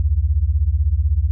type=beating tone pair; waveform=sine; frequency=66 / 82 Hz; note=C2 / E2; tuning=+16 / -9 cents; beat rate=16 Hz; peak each=-17 dBFS; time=0-1.31 s; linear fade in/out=0 ms; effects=none